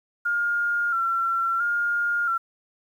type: tone with vibrato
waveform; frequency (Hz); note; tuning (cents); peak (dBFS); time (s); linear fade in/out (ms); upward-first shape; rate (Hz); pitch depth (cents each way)
sine; 1386; F6; -14; -21; 0.25-2.38; 10; square; 0.74; 36
effects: 9-bit